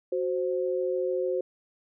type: tone pair together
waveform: sine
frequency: 370 / 523.3 Hz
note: F#4 / C5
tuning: 0 / 0 cents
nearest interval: tritone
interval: 600 cents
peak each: -28 dBFS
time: 0.12-1.41 s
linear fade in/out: 5 ms
effects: none